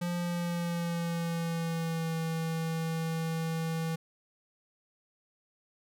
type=tone with pitch glide; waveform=square; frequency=174.61 to 162.92 Hz; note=F3 to E3; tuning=0 to -20 cents; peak=-31 dBFS; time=0.01-3.96 s; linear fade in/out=10 ms; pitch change=-120 cents; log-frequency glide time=0.17-2.16 s; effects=none